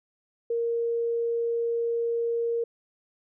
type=tone; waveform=sine; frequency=466.2 Hz; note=A#4; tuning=in tune; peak=-24 dBFS; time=0.5-2.64 s; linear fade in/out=5 ms; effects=none